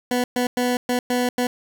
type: tone bursts at uneven times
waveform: 20% pulse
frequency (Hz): 247.1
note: B3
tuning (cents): +1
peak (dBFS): -14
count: 6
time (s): 0.11-0.24 / 0.36-0.47 / 0.57-0.77 / 0.89-0.99 / 1.1-1.29 / 1.38-1.47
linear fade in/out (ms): 2
effects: none